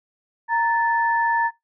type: tone pair together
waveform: sine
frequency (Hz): 928.5 / 1754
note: A#5 / A6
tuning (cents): -7 / -6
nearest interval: major seventh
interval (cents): 1101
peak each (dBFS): -19 / -23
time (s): 0.48-1.51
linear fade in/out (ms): 50
effects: noise-tail reverb RT60 0.2 s tail -22 dB re dry